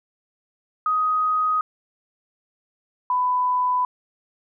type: tone pair in turn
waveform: sine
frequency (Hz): 1253 / 997.7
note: D#6 / B5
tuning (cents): +12 / +17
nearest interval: major third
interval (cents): 395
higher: first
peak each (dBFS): -18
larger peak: neither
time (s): 0.86-1.61 / 3.1-3.85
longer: neither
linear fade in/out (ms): 2
effects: none